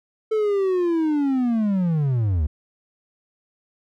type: linear sweep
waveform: triangle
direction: down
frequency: 441.7 to 68.9 Hz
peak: -16 dBFS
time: 0.31-2.47 s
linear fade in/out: 10 ms
effects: none